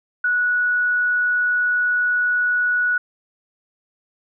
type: tone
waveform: sine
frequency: 1468 Hz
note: F#6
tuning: 14 cents flat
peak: -16 dBFS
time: 0.24-2.98 s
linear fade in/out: 5 ms
effects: none